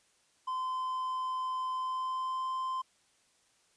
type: tone with pitch glide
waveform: triangle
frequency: 1029 to 1039.2 Hz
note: C6 to C6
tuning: -29 to -12 cents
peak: -30 dBFS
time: 0.47-2.82 s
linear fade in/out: 10 ms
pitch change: +17 cents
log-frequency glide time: 1.74-2.5 s
effects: white hiss -69 dBFS RMS until 3.76 s + resampled to 22050 Hz